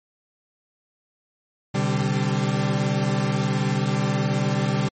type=chord; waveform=40% pulse; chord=C suspended second; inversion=none; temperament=equal with one note detuned; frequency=128.19 / 146.83 / 196 Hz; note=C3 / D3 / G3; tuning=-35 / 0 / 0 cents; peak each=-24 dBFS; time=1.74-4.89 s; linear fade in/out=10 ms; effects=MP3 32 kbps